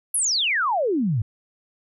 sine exponential sweep, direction down, 11540 to 99 Hz, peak -19 dBFS, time 0.14-1.22 s, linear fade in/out 5 ms, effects none

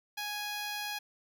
10% pulse tone, 830.6 Hz, G#5, in tune, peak -27 dBFS, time 0.17-0.99 s, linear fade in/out 10 ms, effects none

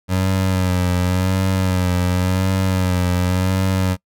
25% pulse tone with vibrato, 92.2 Hz, F#2, 6 cents flat, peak -12 dBFS, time 0.08-3.97 s, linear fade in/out 50 ms, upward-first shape sine, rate 0.91 Hz, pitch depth 50 cents each way, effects noise-tail reverb RT60 0.1 s tail -24 dB re dry

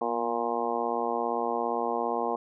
harmonic tone with a mistuned harmonic, 117.5 Hz, A#2, 14 cents sharp, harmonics 2 / 3 / 4 / 5 / 6 / 7 / 8 / 9, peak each -37 / -36 / -32 / -37 / -33 / -33 / -37 / -35 dBFS, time 0.01-2.36 s, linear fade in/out 5 ms, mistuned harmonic 2, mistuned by +40 cents, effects none

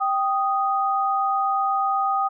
sine tone pair together, 783 / 1242.9 Hz, G5 / D#6, -2 / -2 cents, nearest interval minor sixth, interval 800 cents, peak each -22 dBFS, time 0-2.29 s, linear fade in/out 20 ms, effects none

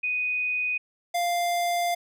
sine / square tone pair in turn, 2489 / 697.1 Hz, D#7 / F5, 0 / -3 cents, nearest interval octave + minor seventh, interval 2203 cents, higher first, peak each -24 / -24 dBFS, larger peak neither, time 0.03-0.78 / 1.14-1.95 s, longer second, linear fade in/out 10 ms, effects none

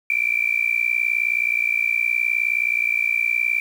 sine tone with amplitude modulation, 2349 Hz, D7, in tune, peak -14 dBFS, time 0.1-3.6 s, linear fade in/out 2 ms, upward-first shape sine, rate 59.2 Hz, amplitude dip 90%, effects 7-bit

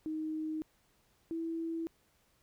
sine tone pair in turn, 312.7 / 328.9 Hz, D#4 / E4, +9 / -4 cents, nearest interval minor second, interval 87 cents, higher second, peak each -34 / -34 dBFS, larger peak neither, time 0.06-0.62 / 1.31-1.87 s, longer neither, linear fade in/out 0 ms, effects pink hiss -71 dBFS RMS until 2.42 s

